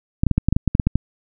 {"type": "clicks", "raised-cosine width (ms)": 5, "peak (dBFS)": -3, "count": 12, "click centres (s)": [0.235, 0.267, 0.313, 0.38, 0.486, 0.526, 0.565, 0.677, 0.751, 0.798, 0.87, 0.956], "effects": []}